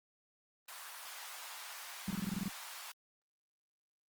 pink high-pass noise, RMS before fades -48 dBFS, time 0.68-2.92 s, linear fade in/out 5 ms, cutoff 810 Hz, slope 24 dB/octave
sine tone bursts, 193.3 Hz, G3, 24 cents flat, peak -33 dBFS, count 9, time 2.08-2.481 s, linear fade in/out 2 ms, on 25 ms, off 22 ms
effects Opus 24 kbps

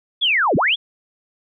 sine linear two-way sweep, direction down then up, 3520 to 116.1 to 3520 Hz, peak -14 dBFS, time 0.21-0.76 s, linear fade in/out 20 ms, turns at 0.56 s, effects none

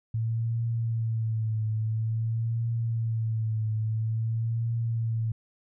sine tone with vibrato, 112.4 Hz, A2, 37 cents sharp, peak -25 dBFS, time 0.14-5.32 s, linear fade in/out 5 ms, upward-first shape triangle, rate 0.49 Hz, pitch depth 57 cents each way, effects none

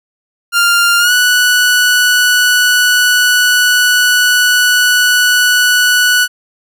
sawtooth tone with pitch glide, 1396.9 to 1478.3 Hz, F6 to F#6, 0 to -2 cents, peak -4 dBFS, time 0.52-6.28 s, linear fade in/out 50 ms, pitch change +98 cents, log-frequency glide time 0.99-1.12 s, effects none

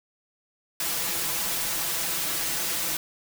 white noise with comb filter, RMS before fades -28 dBFS, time 0.8-2.97 s, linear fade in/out 2 ms, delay 6 ms, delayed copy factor +0.8, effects none

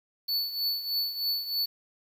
square tone with tremolo, 4460 Hz, C#8, 10 cents sharp, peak -25 dBFS, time 0.28-1.66 s, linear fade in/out 10 ms, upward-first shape triangle, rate 3.2 Hz, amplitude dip 75%, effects 9-bit

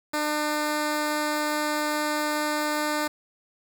10% pulse tone, 300.8 Hz, D4, 42 cents sharp, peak -16 dBFS, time 0.13-3.08 s, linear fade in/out 10 ms, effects 7-bit

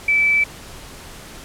sine tone, 2313 Hz, D7, 27 cents flat, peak -13 dBFS, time 0.08-0.44 s, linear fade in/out 5 ms, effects pink hiss -38 dBFS RMS until 1.44 s + low-pass 12000 Hz 12 dB/octave

